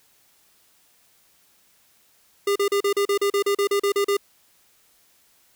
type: tone bursts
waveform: square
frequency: 402.6 Hz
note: G4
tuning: 46 cents sharp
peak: -19 dBFS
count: 14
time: 2.47-4.169 s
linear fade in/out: 5 ms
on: 87 ms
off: 37 ms
effects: white hiss -60 dBFS RMS until 5.55 s